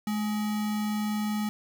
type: tone with sample-and-hold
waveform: sine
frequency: 212.3 Hz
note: G#3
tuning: 38 cents sharp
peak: -26 dBFS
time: 0.07-1.49 s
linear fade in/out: 2 ms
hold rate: 1050 Hz
effects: none